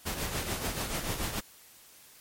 pink noise with tremolo, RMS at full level -31 dBFS, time 0.05-1.41 s, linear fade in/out 20 ms, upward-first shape triangle, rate 6.9 Hz, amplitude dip 60%, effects white hiss -55 dBFS RMS until 2.2 s + MP3 64 kbps

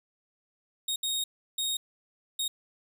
sawtooth tone bursts at uneven times, 3731 Hz, A#7, 1 cent sharp, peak -25 dBFS, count 4, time 0.88-0.96 / 1.03-1.24 / 1.58-1.77 / 2.39-2.48 s, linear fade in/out 5 ms, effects none

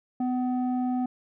square tone with low-pass filter, 251.4 Hz, B3, 31 cents sharp, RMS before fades -27 dBFS, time 0.2-1.06 s, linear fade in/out 5 ms, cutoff 590 Hz, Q 5.7, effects none

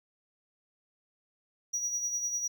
triangle tone with tremolo, 5790 Hz, F#8, 38 cents flat, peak -27 dBFS, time 1.73-2.48 s, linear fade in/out 10 ms, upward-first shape sine, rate 10 Hz, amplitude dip 50%, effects none

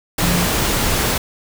sine tone in noise, 175.4 Hz, F3, 8 cents sharp, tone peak -18 dBFS, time 0.22-0.46 s, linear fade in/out 5 ms, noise pink, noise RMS -18 dBFS, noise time 0.18-1.18 s, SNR -3 dB, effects none

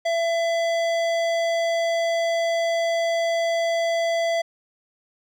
sine tone with hard clipping, 670 Hz, E5, 28 cents sharp, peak -22 dBFS, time 0.05-4.42 s, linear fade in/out 10 ms, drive 15 dB, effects none

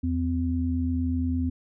sine tone pair together, 82.41 / 255.7 Hz, E2 / C4, 0 / -40 cents, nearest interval octave + minor sixth, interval 1960 cents, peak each -26 dBFS, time 0.03-1.5 s, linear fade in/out 10 ms, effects none

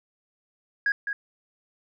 sine tone with echo, 1648 Hz, G#6, 14 cents flat, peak -19 dBFS, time 0.86-0.92 s, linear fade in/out 2 ms, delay 210 ms, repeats 1, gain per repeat -7 dB, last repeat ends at 1.13 s, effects tanh soft clip ceiling -17 dBFS

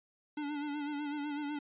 square tone with vibrato, 292.5 Hz, D4, 7 cents flat, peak -36 dBFS, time 0.37-1.59 s, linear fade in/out 5 ms, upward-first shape sine, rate 8 Hz, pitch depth 49 cents each way, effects resampled to 8000 Hz

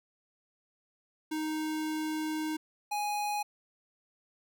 square tone pair in turn, 311.1 / 830.5 Hz, D#4 / G#5, 0 / 0 cents, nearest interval octave + perfect fourth, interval 1700 cents, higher second, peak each -32 / -31 dBFS, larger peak second, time 1.31-2.57 / 2.91-3.43 s, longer first, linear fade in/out 10 ms, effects none

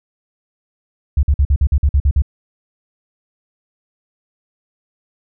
sine tone bursts, 70.5 Hz, C#2, 30 cents sharp, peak -9 dBFS, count 10, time 1.17-2.221 s, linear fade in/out 5 ms, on 61 ms, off 49 ms, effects none

